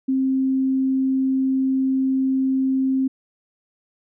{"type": "tone", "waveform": "sine", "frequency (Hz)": 264.6, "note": "C4", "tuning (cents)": 20, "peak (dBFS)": -17, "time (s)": [0.08, 3.08], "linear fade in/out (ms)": 10, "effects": []}